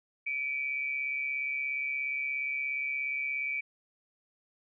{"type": "tone pair together", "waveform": "sine", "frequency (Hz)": [2300, 2437], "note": ["D7", "D#7"], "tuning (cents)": [-37, -37], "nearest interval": "minor second", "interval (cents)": 100, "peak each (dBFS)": [-31, -38], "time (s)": [0.26, 3.61], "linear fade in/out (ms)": 10, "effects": []}